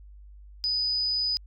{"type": "tone", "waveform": "sine", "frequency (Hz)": 4981, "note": "D#8", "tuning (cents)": 1, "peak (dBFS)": -24, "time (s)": [0.64, 1.37], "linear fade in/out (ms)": 0, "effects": ["added 50 Hz sine -45 dBFS peak until 1.46 s"]}